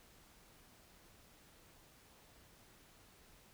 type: silence
effects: pink hiss -64 dBFS RMS until 3.53 s